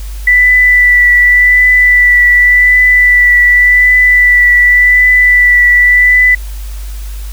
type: tone with vibrato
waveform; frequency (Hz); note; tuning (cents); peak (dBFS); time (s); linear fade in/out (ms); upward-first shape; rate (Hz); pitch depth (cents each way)
sine; 1975.5; B6; 0; -3; 0.27-6.35; 5; triangle; 0.88; 18
effects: added 50 Hz sine -19 dBFS peak until 7.32 s + white hiss -35 dBFS RMS until 7.32 s